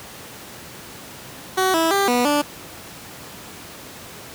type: tone with pitch steps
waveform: 15% pulse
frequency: 376.2 / 327 / 396.3 / 244.4 / 292.3 Hz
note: F#4 / E4 / G4 / B3 / D4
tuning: +29 / -14 / +19 / -18 / -8 cents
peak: -10 dBFS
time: 1.57-2.42 s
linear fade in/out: 10 ms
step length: 170 ms
effects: pink hiss -38 dBFS RMS until 4.34 s + high-pass 100 Hz 12 dB/octave